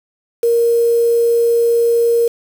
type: tone with quantisation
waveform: sine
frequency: 467.8 Hz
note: A#4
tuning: 6 cents sharp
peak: -10 dBFS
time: 0.43-2.28 s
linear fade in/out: 5 ms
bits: 5
effects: none